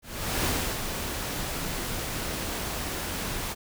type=noise with ADSR envelope; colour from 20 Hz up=pink; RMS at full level=-26 dBFS; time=0.02-3.55 s; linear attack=430 ms; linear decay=320 ms; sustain=-6 dB; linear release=34 ms; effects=none